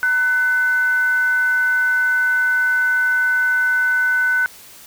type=tone with frequency modulation; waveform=sine; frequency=1500 Hz; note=F#6; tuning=23 cents sharp; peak=-14 dBFS; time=0.03-4.46 s; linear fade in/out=0 ms; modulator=567 Hz; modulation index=0.21; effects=white hiss -42 dBFS RMS until 4.86 s